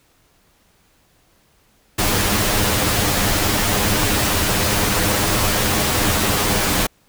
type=noise with comb filter; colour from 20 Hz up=pink; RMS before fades=-18 dBFS; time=1.98-6.87 s; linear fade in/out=10 ms; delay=9.8 ms; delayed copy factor=+0.6; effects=pink hiss -58 dBFS RMS until 7.08 s